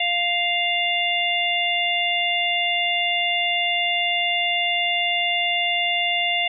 harmonic tone, 699 Hz, F5, 1 cent sharp, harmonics 1 / 3 / 4 / 5, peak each -26 / -24 / -23 / -27 dBFS, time 0-6.48 s, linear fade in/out 5 ms, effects none

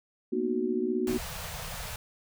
sine chord, B major seventh, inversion third, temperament just, 231.5 / 246.9 / 308.7 / 370.4 Hz, A#3 / B3 / D#4 / F#4, -12 / 0 / -14 / +2 cents, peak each -34 / -32 / -34 / -29 dBFS, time 0.32-1.18 s, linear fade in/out 10 ms
pink band-stop noise, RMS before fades -38 dBFS, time 1.07-1.96 s, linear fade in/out 2 ms, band 180 to 480 Hz, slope 48 dB/octave
effects none

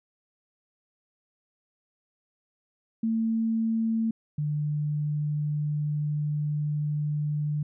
sine tone pair in turn, 224.8 / 148.96 Hz, A3 / D3, +37 / +25 cents, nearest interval perfect fifth, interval 712 cents, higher first, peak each -23 / -25 dBFS, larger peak first, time 3.03-4.11 / 4.38-7.63 s, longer second, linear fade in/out 5 ms, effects none

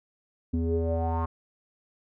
square tone with low-pass filter sweep, 82.41 Hz, E2, in tune, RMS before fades -27 dBFS, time 0.53-1.26 s, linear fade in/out 10 ms, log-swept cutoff 280 to 1100 Hz, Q 6.7, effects none

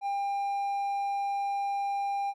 triangle tone, 799 Hz, G5, 33 cents sharp, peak -26 dBFS, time 0.01-2.34 s, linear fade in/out 50 ms, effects none

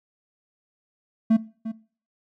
triangle tone with echo, 222.9 Hz, A3, 23 cents sharp, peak -12 dBFS, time 1.3-1.37 s, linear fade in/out 10 ms, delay 350 ms, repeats 1, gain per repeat -13 dB, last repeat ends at 1.72 s, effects noise-tail reverb RT60 0.4 s tail -19 dB re dry

